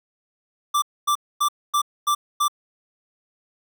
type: tone bursts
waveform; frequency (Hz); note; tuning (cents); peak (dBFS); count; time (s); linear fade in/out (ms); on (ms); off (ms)
square; 1174.7; D6; 0; -18; 6; 0.74-2.482; 10; 82; 250
effects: none